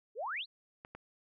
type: exponential sweep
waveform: sine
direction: up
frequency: 394.2 to 4443 Hz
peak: -35 dBFS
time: 0.15-0.46 s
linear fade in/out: 50 ms
type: clicks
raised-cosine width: 0.5 ms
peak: -32 dBFS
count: 2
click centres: 0.849 / 0.95 s
effects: none